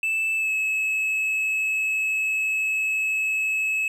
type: tone with pitch glide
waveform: triangle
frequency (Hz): 2637 to 2586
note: E7 to E7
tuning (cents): 0 to -34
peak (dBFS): -20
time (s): 0.03-3.88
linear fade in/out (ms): 2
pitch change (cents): -34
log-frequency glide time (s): 0.36-0.51
effects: none